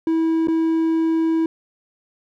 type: tone with dropouts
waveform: triangle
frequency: 324.9 Hz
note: E4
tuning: 25 cents flat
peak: -14 dBFS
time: 0.07-1.46 s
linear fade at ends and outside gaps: 2 ms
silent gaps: 0.473-0.483 s
effects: none